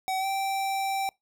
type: tone with pitch glide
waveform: square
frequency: 758 to 779.3 Hz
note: F#5 to G5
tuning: +42 to -10 cents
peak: -27 dBFS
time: 0.08-1.09 s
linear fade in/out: 0 ms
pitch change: +48 cents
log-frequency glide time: 0.19-0.26 s
effects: noise-tail reverb RT60 0.2 s tail -26 dB re dry